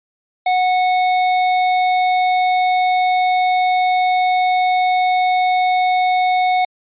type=tone with hard clipping; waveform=sine; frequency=735 Hz; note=F#5; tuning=12 cents flat; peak=-15 dBFS; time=0.46-6.65 s; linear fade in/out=5 ms; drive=15 dB; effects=resampled to 8000 Hz